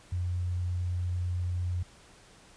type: tone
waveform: sine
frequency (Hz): 89.1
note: F2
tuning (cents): +35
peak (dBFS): -28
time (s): 0.12-1.83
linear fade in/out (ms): 5
effects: pink hiss -56 dBFS RMS until 2.56 s + resampled to 22050 Hz